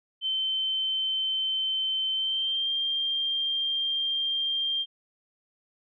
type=tone with pitch glide; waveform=sine; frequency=3086 to 3187 Hz; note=G7 to G7; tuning=-28 to +28 cents; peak=-25 dBFS; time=0.21-4.86 s; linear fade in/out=50 ms; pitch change=+56 cents; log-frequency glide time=2.14-2.7 s; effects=none